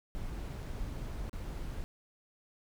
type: noise with dropouts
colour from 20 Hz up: brown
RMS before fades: -39 dBFS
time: 0.15-1.84 s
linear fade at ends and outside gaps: 0 ms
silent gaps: 0.625-0.629 / 1.295-1.33 s
effects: none